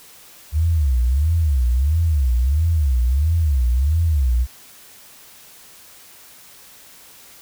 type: tone with vibrato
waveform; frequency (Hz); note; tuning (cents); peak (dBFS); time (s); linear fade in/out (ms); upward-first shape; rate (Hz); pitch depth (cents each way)
sine; 71; C#2; +42; -14; 0.52-4.47; 50; sine; 1.5; 290
effects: white hiss -45 dBFS RMS until 7.41 s

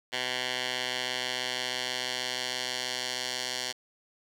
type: tone with band-pass filter sweep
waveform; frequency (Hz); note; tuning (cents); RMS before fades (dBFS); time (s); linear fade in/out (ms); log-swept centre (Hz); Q
10% pulse; 126.2; B2; +38; -33; 0.12-3.73; 20; 3000 to 4600; 1.3
effects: 9-bit

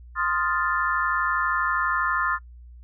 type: chord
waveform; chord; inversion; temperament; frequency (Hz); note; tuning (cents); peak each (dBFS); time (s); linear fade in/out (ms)
sine; F dominant seventh; second; equal; 1046.5 / 1244.5 / 1396.9 / 1760; C6 / Eb6 / F6 / A6; 0 / 0 / 0 / 0; -27; 0.15-2.39; 50
effects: noise-tail reverb RT60 0.1 s tail -23 dB re dry + added 60 Hz sine -42 dBFS peak until 2.83 s

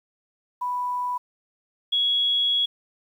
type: tone pair in turn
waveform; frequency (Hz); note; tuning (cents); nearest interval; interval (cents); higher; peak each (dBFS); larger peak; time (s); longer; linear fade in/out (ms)
sine; 987.8 / 3340; B5 / G#7; 0 / +9; octave + major sixth; 2109; second; -24 / -19; second; 0.61-1.18 / 1.92-2.66; second; 10
effects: 9-bit

